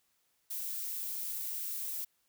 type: noise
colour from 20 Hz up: violet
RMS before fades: -38 dBFS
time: 0.5-2.05 s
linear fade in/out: 10 ms
effects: white hiss -75 dBFS RMS until 2.28 s